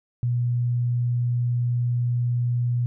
sine tone, 121.3 Hz, B2, 31 cents flat, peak -20 dBFS, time 0.23-2.86 s, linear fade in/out 0 ms, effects none

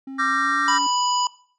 triangle tone with pitch glide, 268.5 to 284.3 Hz, C4 to C#4, +45 to +44 cents, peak -29 dBFS, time 0.07-0.87 s, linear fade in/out 5 ms, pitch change +99 cents, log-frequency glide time 0.29-0.59 s
triangle chord, G minor seventh, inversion second, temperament equal with one note detuned, 1174.7 / 1361.9 / 1568 / 1864.7 Hz, D6 / F6 / G6 / Bb6, 0 / -44 / 0 / 0 cents, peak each -21 / -22 / -25 / -23 dBFS, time 0.18-0.79 s, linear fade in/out 20 ms
harmonic tone, 987.8 Hz, B5, in tune, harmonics 1 / 3 / 5 / 7, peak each -20 / -28 / -28 / -28 dBFS, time 0.68-1.27 s, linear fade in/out 2 ms
effects noise-tail reverb RT60 0.5 s tail -19 dB re dry + resampled to 22050 Hz

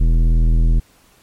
sine tone with tanh clipping, 40.87 Hz, E1, 14 cents flat, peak -12 dBFS, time 0-0.8 s, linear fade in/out 10 ms, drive 13 dB, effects pink hiss -53 dBFS RMS until 1.22 s + MP3 64 kbps

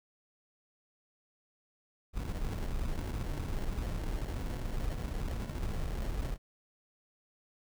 brown noise with sample-and-hold, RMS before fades -35 dBFS, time 2.13-6.38 s, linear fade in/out 50 ms, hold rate 1225 Hz, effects none

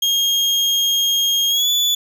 35% pulse tone with pitch glide, 3244 to 3457 Hz, G#7 to A7, -41 to -31 cents, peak -13 dBFS, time 0.02-1.95 s, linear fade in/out 5 ms, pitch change +110 cents, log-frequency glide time 1.49-1.69 s, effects none

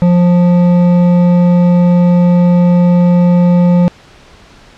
sine tone with hard clipping, 176.2 Hz, F3, 16 cents sharp, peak -7 dBFS, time 0.02-3.88 s, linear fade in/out 0 ms, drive 9 dB, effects pink hiss -40 dBFS RMS until 4.77 s + low-pass 5000 Hz 12 dB/octave

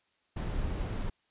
brown noise, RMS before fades -33 dBFS, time 0.36-1.1 s, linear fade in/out 10 ms, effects white hiss -73 dBFS RMS until 1.3 s + resampled to 8000 Hz

